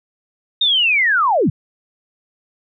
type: linear sweep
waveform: sine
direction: down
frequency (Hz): 3729 to 102.5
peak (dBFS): -12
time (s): 0.61-1.5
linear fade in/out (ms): 5
effects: none